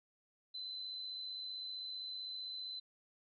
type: tone with amplitude modulation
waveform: sine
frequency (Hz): 4037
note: B7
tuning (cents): +37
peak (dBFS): -40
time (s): 0.54-2.8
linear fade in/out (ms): 10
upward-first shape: sine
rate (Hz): 95.5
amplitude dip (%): 40
effects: none